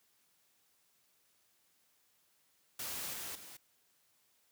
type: noise with level steps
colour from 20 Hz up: white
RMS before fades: -41 / -43 / -52 dBFS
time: 2.79-3.57 s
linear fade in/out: 5 ms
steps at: 3.13 / 3.35 s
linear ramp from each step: 5 ms
effects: white hiss -73 dBFS RMS until 4.51 s + high-pass 60 Hz 12 dB/octave